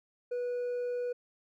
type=tone with hard clipping; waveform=sine; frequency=489.2 Hz; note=B4; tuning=16 cents flat; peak=-32 dBFS; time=0.31-1.13 s; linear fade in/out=10 ms; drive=2 dB; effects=none